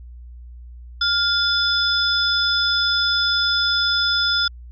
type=tone cluster; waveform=sine; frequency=1405 / 3481 / 5090 Hz; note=F6 / A7 / D#8; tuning=+10 / -19 / +39 cents; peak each=-21 dBFS; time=1.01-4.48 s; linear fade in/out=5 ms; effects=added 60 Hz sine -36 dBFS peak until 4.71 s